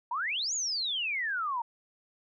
sine exponential two-way sweep, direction up then down, 905 to 7040 to 905 Hz, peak -29 dBFS, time 0.11-1.62 s, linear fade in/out 5 ms, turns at 0.54 s, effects none

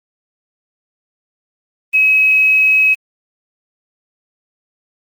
sine tone with quantisation, 2554 Hz, D#7, 45 cents sharp, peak -8 dBFS, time 1.93-2.95 s, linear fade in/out 20 ms, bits 6, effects Opus 32 kbps

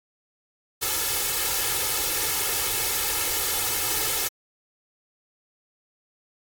white noise with comb filter, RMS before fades -25 dBFS, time 0.81-4.29 s, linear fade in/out 20 ms, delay 2.3 ms, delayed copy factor +0.85, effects AAC 64 kbps

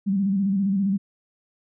sine tone with vibrato, 196 Hz, G3, in tune, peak -19 dBFS, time 0.06-0.98 s, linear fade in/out 20 ms, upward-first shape square, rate 15 Hz, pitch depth 57 cents each way, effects none

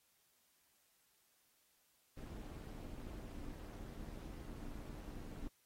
brown noise with amplitude modulation, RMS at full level -45 dBFS, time 2.17-5.48 s, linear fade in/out 5 ms, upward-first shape sine, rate 265 Hz, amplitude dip 80%, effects white hiss -75 dBFS RMS until 5.65 s + AAC 48 kbps

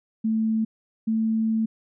sine tone pair in turn, 221.1 / 222 Hz, A3 / A3, +9 / +16 cents, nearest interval unison, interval 7 cents, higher second, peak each -20 dBFS, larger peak neither, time 0.24-0.65 / 1.07-1.66 s, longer second, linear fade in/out 10 ms, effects none

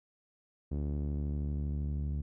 sawtooth tone with low-pass filter sweep, 72.7 Hz, D2, 17 cents flat, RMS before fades -34 dBFS, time 0.71-2.22 s, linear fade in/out 10 ms, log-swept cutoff 340 to 170 Hz, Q 0.96, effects none

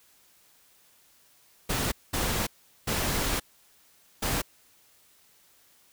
pink noise bursts at uneven times, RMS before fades -28 dBFS, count 4, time 1.69-1.92 / 2.13-2.47 / 2.87-3.4 / 4.22-4.42 s, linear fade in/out 10 ms, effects white hiss -61 dBFS RMS until 5.92 s

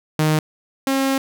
sawtooth tone pair in turn, 154.8 / 269.7 Hz, D#3 / C#4, -9 / -47 cents, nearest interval minor seventh, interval 962 cents, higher second, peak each -11 / -13 dBFS, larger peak first, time 0.19-0.39 / 0.87-1.18 s, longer second, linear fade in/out 2 ms, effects none

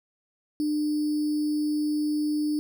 sine tone with sample-and-hold, 300 Hz, D4, 37 cents sharp, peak -23 dBFS, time 0.6-2.59 s, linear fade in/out 0 ms, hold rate 4900 Hz, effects none

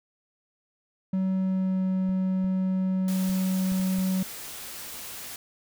triangle tone with pitch glide, 188.9 to 187.6 Hz, F#3 to F#3, +36 to +24 cents, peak -21 dBFS, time 1.13-4.23 s, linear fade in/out 5 ms, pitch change -12 cents, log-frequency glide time 1.33-1.82 s
clicks, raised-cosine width 5 ms, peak -31 / -31 / -31 / -28 / -34 / -30 dBFS, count 6, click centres 2.092 / 2.444 / 3.295 / 3.72 / 3.8 / 3.987 s
white noise, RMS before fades -39 dBFS, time 3.08-5.36 s, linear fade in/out 2 ms
effects none

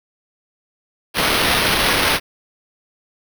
white noise with sample-and-hold, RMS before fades -17 dBFS, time 1.14-2.2 s, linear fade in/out 50 ms, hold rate 7350 Hz, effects none

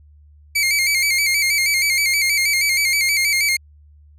sawtooth tone with vibrato, 2210 Hz, C#7, 6 cents flat, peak -12 dBFS, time 0.55-3.57 s, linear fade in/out 10 ms, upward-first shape square, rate 6.3 Hz, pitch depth 64 cents each way, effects added 74 Hz sine -45 dBFS peak until 4.18 s + resampled to 32000 Hz

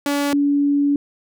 sawtooth / sine tone pair in turn, 285.5 / 285.5 Hz, D4 / D4, -49 / -49 cents, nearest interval unison, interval 0 cents, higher neither, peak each -14 dBFS, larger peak neither, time 0.06-0.33 / 0.33-0.96 s, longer second, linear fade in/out 2 ms, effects none

